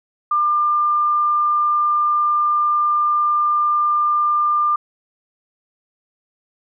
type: tone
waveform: sine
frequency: 1197 Hz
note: D6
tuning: 33 cents sharp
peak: -14 dBFS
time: 0.31-4.76 s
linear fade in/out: 5 ms
effects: none